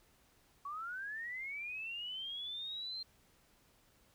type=linear sweep; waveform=sine; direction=up; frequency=1108.7 to 4186 Hz; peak=-40 dBFS; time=0.65-3.03 s; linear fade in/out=5 ms; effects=pink hiss -69 dBFS RMS until 4.14 s